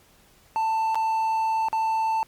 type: tone with dropouts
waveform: triangle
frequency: 888 Hz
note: A5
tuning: 16 cents sharp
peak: -19 dBFS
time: 0.56-2.23 s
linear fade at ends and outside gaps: 0 ms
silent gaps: 0.946-0.955 / 1.685-1.729 s
effects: pink hiss -57 dBFS RMS until 2.27 s + MP3 96 kbps